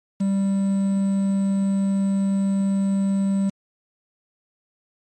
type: tone with quantisation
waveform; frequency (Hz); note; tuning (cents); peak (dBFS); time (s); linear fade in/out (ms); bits
triangle; 196; G3; 0; -16; 0.2-3.5; 10; 7
effects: MP3 48 kbps